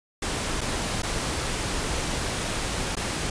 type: noise with dropouts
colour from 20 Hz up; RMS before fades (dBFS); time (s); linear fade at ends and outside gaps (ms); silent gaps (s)
pink; -28; 0.22-3.3; 5; 0.609-0.613 / 1.021-1.031 / 2.954-2.967
effects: resampled to 22050 Hz